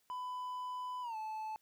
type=tone with pitch glide; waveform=triangle; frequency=1000 to 870.6 Hz; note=B5 to A5; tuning=+21 to -19 cents; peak=-37 dBFS; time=0.1-1.56 s; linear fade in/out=0 ms; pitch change=-240 cents; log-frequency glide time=1.02-1.16 s; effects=white hiss -75 dBFS RMS until 1.61 s